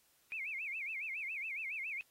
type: tone with vibrato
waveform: sine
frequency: 2367 Hz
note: D7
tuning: 13 cents sharp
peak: -38 dBFS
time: 0.32-2.01 s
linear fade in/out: 0 ms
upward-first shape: sine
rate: 7.2 Hz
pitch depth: 210 cents each way
effects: white hiss -71 dBFS RMS until 2.1 s + AAC 48 kbps